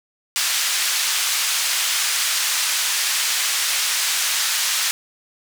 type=band-pass noise; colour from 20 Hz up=white; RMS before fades=-21 dBFS; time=0.36-4.91 s; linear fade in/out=0 ms; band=1400 to 7900 Hz; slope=12 dB/octave; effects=none